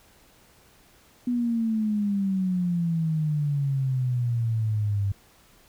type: exponential sweep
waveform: sine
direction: down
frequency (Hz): 246.9 to 98.1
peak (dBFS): -22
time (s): 1.27-5.12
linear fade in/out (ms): 5
effects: pink hiss -57 dBFS RMS until 5.68 s